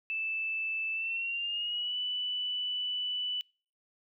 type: tone with pitch glide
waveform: sine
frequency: 2637 to 2977 Hz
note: E7 to F#7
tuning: 0 to +10 cents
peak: -31 dBFS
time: 0.1-3.41 s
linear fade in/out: 0 ms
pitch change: +210 cents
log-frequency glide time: 0.93-1.97 s
effects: noise-tail reverb RT60 0.4 s tail -26 dB re dry